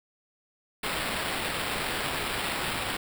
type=noise with sample-and-hold; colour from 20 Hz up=white; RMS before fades=-31 dBFS; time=0.83-2.97 s; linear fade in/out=5 ms; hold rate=6300 Hz; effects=none